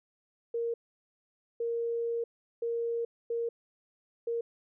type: tone bursts at uneven times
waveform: sine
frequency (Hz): 466.2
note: A#4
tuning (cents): 0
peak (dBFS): -29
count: 5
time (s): 0.54-0.74 / 1.6-2.24 / 2.62-3.05 / 3.3-3.49 / 4.27-4.41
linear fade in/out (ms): 5
effects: none